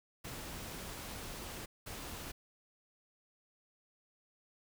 pink noise bursts at uneven times, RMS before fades -45 dBFS, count 2, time 0.24-1.66 / 1.86-2.32 s, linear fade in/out 10 ms, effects none

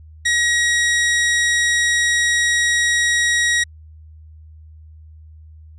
sawtooth tone, 1900 Hz, A#6, 33 cents sharp, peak -11 dBFS, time 0.25-3.64 s, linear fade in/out 10 ms, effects added 78 Hz sine -39 dBFS peak until 5.78 s + resampled to 22050 Hz

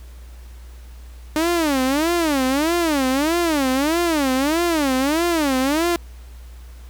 sawtooth tone with vibrato, 299.4 Hz, D4, 33 cents sharp, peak -13 dBFS, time 1.36-5.96 s, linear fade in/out 0 ms, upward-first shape sine, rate 1.6 Hz, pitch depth 260 cents each way, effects added 60 Hz sine -36 dBFS peak until 6.89 s + pink hiss -51 dBFS RMS until 6.89 s

